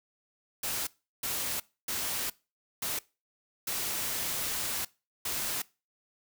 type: noise bursts at uneven times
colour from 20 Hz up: white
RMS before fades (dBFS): -33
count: 6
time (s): 0.63-0.87 / 1.23-1.6 / 1.88-2.3 / 2.82-2.99 / 3.67-4.85 / 5.25-5.62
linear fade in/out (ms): 5
effects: noise-tail reverb RT60 0.3 s tail -22 dB re dry